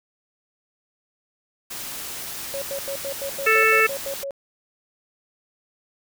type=noise; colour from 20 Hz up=white; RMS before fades=-33 dBFS; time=1.7-4.24 s; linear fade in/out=10 ms
type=tone bursts; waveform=sine; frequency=553 Hz; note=C#5; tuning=4 cents flat; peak=-27 dBFS; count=11; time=2.54-4.308 s; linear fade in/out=0 ms; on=78 ms; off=91 ms
type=harmonic tone; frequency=441.1 Hz; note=A4; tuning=4 cents sharp; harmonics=1 / 3 / 4 / 5 / 6; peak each=-21 / -21 / -21 / -21 / -21 dBFS; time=3.46-3.87 s; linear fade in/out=10 ms
effects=none